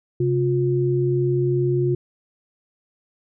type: tone pair together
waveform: sine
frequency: 133.35 / 356 Hz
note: C3 / F4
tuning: +33 / +33 cents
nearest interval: octave + perfect fourth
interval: 1700 cents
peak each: -20 dBFS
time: 0.2-1.95 s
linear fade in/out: 5 ms
effects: none